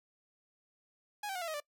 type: tone with pitch steps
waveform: sawtooth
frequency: 830.6 / 775 / 723.1 / 674.7 / 629.5 / 587.3 Hz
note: G#5 / G5 / F#5 / E5 / D#5 / D5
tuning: 0 / -20 / -40 / +40 / +20 / 0 cents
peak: -33 dBFS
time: 1.23-1.602 s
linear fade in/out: 5 ms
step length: 62 ms
effects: noise-tail reverb RT60 0.1 s tail -22 dB re dry